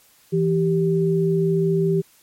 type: tone pair together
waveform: sine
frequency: 165.15 / 390.3 Hz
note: E3 / G4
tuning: +4 / -8 cents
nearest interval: octave + minor third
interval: 1488 cents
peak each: -19 dBFS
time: 0.32-2.02 s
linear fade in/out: 20 ms
effects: white hiss -55 dBFS RMS until 2.22 s + MP3 64 kbps